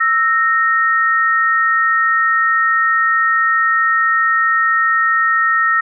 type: tone pair together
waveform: sine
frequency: 1318.5 / 1853.9 Hz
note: E6 / A#6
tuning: 0 / -10 cents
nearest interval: tritone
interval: 590 cents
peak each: -14 dBFS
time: 0-5.81 s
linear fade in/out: 10 ms
effects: none